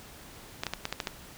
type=clicks; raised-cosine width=0.2 ms; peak=-13 dBFS; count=7; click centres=0.635 / 0.667 / 0.736 / 0.854 / 0.926 / 1.002 / 1.072 s; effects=pink hiss -49 dBFS RMS until 1.37 s